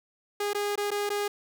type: tone with dropouts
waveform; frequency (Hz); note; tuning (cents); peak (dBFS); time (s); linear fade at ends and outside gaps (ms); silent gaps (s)
sawtooth; 410.2; G#4; -21; -23; 0.4-1.28; 5; 0.533-0.547 / 0.757-0.776 / 0.906-0.914 / 1.093-1.101
effects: none